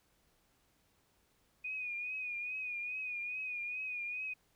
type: tone with vibrato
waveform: sine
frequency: 2473 Hz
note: D#7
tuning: 11 cents flat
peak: -37 dBFS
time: 1.64-4.34 s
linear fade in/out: 10 ms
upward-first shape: triangle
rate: 2.4 Hz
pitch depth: 62 cents each way
effects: pink hiss -73 dBFS RMS until 4.55 s